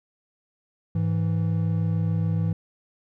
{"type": "tone pair together", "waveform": "triangle", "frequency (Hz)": [103.83, 164.03], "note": ["G#2", "E3"], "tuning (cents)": [0, -8], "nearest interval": "minor sixth", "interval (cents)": 792, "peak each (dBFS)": -22, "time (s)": [0.95, 2.53], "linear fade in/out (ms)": 5, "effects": []}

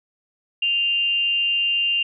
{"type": "tone with amplitude modulation", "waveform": "sine", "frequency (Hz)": 2794, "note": "F7", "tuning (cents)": 0, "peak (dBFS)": -16, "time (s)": [0.62, 2.03], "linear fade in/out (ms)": 5, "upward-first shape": "sine", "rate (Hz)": 292, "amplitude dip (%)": 40, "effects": []}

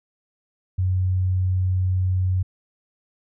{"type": "tone", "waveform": "sine", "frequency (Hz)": 92.5, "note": "F#2", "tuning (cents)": 0, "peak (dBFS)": -18, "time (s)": [0.78, 2.43], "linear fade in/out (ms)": 10, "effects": []}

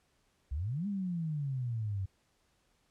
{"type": "exponential two-way sweep", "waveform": "sine", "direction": "up then down", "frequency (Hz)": [62.7, 207.7, 93.3], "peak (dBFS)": -32, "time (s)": [0.51, 2.06], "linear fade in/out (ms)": 10, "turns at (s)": 0.87, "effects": ["pink hiss -73 dBFS RMS until 2.9 s", "low-pass 10000 Hz 12 dB/octave"]}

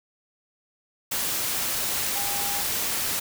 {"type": "tone in noise", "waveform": "sine", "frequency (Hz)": 807, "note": "G#5", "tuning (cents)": -50, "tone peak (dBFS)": -34, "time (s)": [2.15, 2.62], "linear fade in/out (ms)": 10, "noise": "white", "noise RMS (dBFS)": -27, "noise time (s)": [1.11, 3.2], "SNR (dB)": -10, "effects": []}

